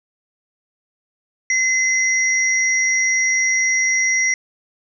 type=tone pair together; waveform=sine; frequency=2045 / 5749 Hz; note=C7 / F8; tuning=-40 / +49 cents; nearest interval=octave + tritone; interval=1789 cents; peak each=-16 / -20 dBFS; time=1.5-4.34 s; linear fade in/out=2 ms; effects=none